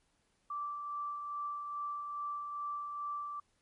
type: tone with tremolo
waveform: sine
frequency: 1168 Hz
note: D6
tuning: 10 cents flat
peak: -35 dBFS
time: 0.5-3.4 s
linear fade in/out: 5 ms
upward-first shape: sine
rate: 2.4 Hz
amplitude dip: 35%
effects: pink hiss -75 dBFS RMS until 3.61 s + MP3 48 kbps